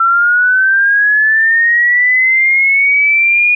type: linear sweep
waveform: sine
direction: up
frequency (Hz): 1340 to 2454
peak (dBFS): -7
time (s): 0-3.55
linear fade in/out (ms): 5
effects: none